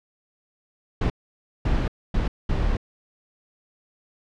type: noise bursts at uneven times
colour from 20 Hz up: brown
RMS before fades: -22 dBFS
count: 4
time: 1.01-1.1 / 1.65-1.88 / 2.14-2.28 / 2.49-2.77 s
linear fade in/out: 5 ms
effects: low-pass 4000 Hz 12 dB/octave